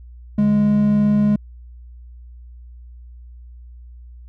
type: tone pair together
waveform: triangle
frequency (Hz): 145.11 / 207.7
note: D3 / G#3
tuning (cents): -20 / 0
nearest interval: tritone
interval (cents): 620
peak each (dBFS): -22 / -11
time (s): 0.38-1.36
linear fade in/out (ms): 5
effects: added 60 Hz sine -37 dBFS peak until 4.28 s